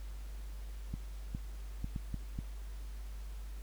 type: clicks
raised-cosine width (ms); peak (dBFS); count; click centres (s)
5; -26; 6; 0.94 / 1.349 / 1.844 / 1.962 / 2.143 / 2.389
effects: added 50 Hz sine -41 dBFS peak until 3.62 s + pink hiss -59 dBFS RMS until 3.62 s